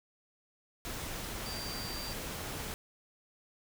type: tone in noise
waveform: sine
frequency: 4699 Hz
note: D8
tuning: in tune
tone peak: -42 dBFS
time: 1.46-2.13 s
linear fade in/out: 0 ms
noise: pink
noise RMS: -40 dBFS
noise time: 0.85-2.74 s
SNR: -5 dB
effects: none